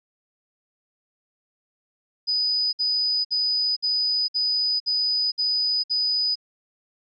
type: tone bursts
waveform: sine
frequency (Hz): 4978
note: D#8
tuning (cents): 0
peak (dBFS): -20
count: 8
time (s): 2.27-6.356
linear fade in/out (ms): 20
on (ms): 460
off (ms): 58
effects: none